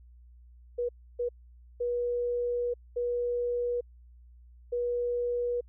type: tone bursts at uneven times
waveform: sine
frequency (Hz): 483.8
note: B4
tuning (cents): -36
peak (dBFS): -27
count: 5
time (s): 0.78-0.89 / 1.19-1.29 / 1.8-2.74 / 2.96-3.81 / 4.72-5.61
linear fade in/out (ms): 10
effects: added 60 Hz sine -51 dBFS peak until 5.68 s